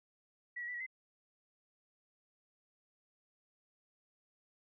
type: tone with pitch steps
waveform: sine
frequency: 1941 / 1909 / 1975 / 1917 / 2053 Hz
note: B6 / A#6 / B6 / A#6 / C7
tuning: -31 / +41 / 0 / +48 / -33 cents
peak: -39 dBFS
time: 0.56-0.865 s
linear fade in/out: 10 ms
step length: 61 ms
effects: none